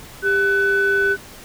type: tone pair together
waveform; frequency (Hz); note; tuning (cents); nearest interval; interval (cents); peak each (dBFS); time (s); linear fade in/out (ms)
sine; 397.3 / 1500; G4 / F#6; +23 / +23; octave + major seventh; 2300; -18 / -15; 0.22-1.17; 50
effects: tanh soft clip ceiling -10 dBFS + pink hiss -40 dBFS RMS until 1.44 s